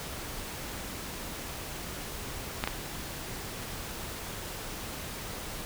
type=clicks; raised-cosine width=0.3 ms; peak=-12 dBFS; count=2; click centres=2.639 / 2.675 s; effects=pink hiss -39 dBFS RMS until 5.65 s